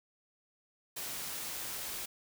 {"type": "noise", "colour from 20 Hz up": "white", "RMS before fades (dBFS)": -40, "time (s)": [0.96, 2.06], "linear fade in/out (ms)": 10, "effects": []}